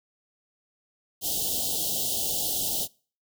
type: band-stop noise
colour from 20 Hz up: white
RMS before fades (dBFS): -28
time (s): 1.21-2.88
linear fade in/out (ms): 50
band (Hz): 830 to 2900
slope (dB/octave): 96
effects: noise-tail reverb RT60 0.4 s tail -24 dB re dry